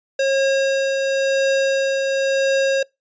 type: tone with tremolo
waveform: square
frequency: 542 Hz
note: C#5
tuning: 39 cents flat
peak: -15 dBFS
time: 0.19-2.83 s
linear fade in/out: 5 ms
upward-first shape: triangle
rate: 0.95 Hz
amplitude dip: 35%
effects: noise-tail reverb RT60 0.2 s tail -25 dB re dry + resampled to 16000 Hz